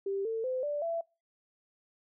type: tone with pitch steps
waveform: sine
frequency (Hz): 393.2 / 449.1 / 512.9 / 585.7 / 669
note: G4 / A4 / C5 / D5 / E5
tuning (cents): +5 / +35 / -35 / -5 / +25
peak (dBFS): -30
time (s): 0.06-1.01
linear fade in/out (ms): 5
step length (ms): 190
effects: noise-tail reverb RT60 0.3 s tail -25 dB re dry